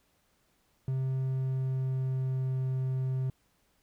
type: tone with pitch glide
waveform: triangle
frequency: 131.8 to 130.59 Hz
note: C3 to C3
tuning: +13 to -3 cents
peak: -26 dBFS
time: 0.88-3.3 s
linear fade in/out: 2 ms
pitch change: -16 cents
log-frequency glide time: 1.16-2.61 s
effects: pink hiss -71 dBFS RMS until 3.82 s